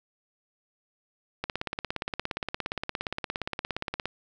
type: click train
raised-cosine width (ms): 0.3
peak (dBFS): -14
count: 46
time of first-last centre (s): 1.44-4.056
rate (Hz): 17.2
effects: none